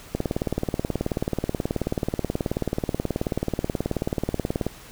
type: click train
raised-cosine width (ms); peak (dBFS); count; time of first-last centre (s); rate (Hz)
2; -10; 85; 0.15-4.666; 18.6
effects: pink hiss -45 dBFS RMS until 4.91 s